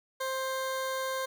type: tone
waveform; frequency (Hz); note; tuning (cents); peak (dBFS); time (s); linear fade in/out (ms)
20% pulse; 526; C5; +9; -26; 0.2-1.26; 10
effects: none